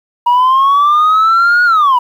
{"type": "linear two-way sweep", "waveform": "sine", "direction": "up then down", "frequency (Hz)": [953, 1456, 953], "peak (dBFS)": -4, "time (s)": [0.26, 1.99], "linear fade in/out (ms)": 10, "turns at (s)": 1.64, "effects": ["tanh soft clip ceiling -5 dBFS", "7-bit"]}